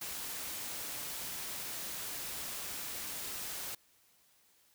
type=noise; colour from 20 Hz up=white; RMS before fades=-41 dBFS; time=0.01-3.75 s; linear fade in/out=5 ms; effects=white hiss -68 dBFS RMS until 4.74 s